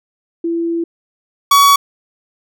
sine / 45% pulse tone pair in turn, 335.6 / 1128.8 Hz, E4 / C#6, +31 / +31 cents, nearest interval octave + major sixth, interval 2100 cents, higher second, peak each -15 / -6 dBFS, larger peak second, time 0.44-0.84 / 1.51-1.76 s, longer first, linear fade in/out 5 ms, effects none

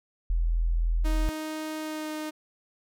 sine tone, 41.65 Hz, E1, 19 cents sharp, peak -22 dBFS, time 0.3-1.29 s, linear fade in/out 0 ms
sawtooth tone with pitch glide, 311.5 to 308.1 Hz, D#4 to D#4, +2 to -17 cents, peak -28 dBFS, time 1.04-2.31 s, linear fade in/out 20 ms, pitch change -19 cents, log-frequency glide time 1.79-2.11 s
effects none

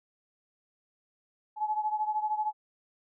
sine beating tone pair, 851 / 864 Hz, G#5 / A5, +42 / -32 cents, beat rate 13 Hz, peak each -29 / -33 dBFS, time 1.56-2.53 s, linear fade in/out 50 ms, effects none

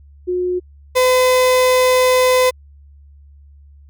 sine / 35% pulse tone pair in turn, 361.1 / 507.9 Hz, F#4 / B4, -42 / +48 cents, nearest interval tritone, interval 590 cents, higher second, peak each -16 / -9 dBFS, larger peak second, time 0.27-0.6 / 0.95-2.51 s, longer second, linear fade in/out 20 ms, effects added 71 Hz sine -41 dBFS peak until 3.89 s

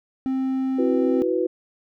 triangle tone, 263.4 Hz, C4, 12 cents sharp, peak -19 dBFS, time 0.26-1.22 s, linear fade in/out 0 ms
sine chord, E suspended second, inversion none, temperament just, 329.6 / 370.8 / 494.4 Hz, E4 / F#4 / B4, 0 / +4 / +2 cents, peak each -25 / -23 / -24 dBFS, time 0.78-1.47 s, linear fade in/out 10 ms
effects none

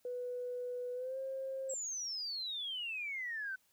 sine tone with pitch glide, 493.9 to 532.4 Hz, B4 to C5, 0 to +30 cents, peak -37 dBFS, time 0.05-1.74 s, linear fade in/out 2 ms, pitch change +130 cents, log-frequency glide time 0.94-1.18 s
sine exponential sweep, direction down, 7770 to 1500 Hz, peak -37 dBFS, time 1.69-3.56 s, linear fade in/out 10 ms
effects tanh soft clip ceiling -30 dBFS + white hiss -73 dBFS RMS until 3.72 s

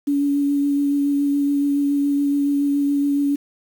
sine tone with vibrato, 284 Hz, C#4, 42 cents sharp, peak -16 dBFS, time 0.07-3.36 s, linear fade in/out 10 ms, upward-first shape sine, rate 7.1 Hz, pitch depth 13 cents each way, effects 7-bit

